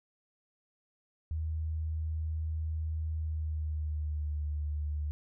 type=tone with pitch glide; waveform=sine; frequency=79 to 74.57 Hz; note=D#2 to D2; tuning=+27 to +27 cents; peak=-31 dBFS; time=1.31-5.11 s; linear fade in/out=0 ms; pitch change=-100 cents; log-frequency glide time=3.15-4.39 s; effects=none